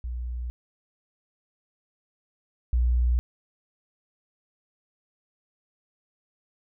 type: tone pair in turn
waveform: sine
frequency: 60.6 / 60.6 Hz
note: B1 / B1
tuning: -32 / -32 cents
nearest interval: unison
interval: 0 cents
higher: neither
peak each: -29 / -19 dBFS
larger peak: second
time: 0.04-0.5 / 2.73-3.19 s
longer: neither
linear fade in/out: 0 ms
effects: none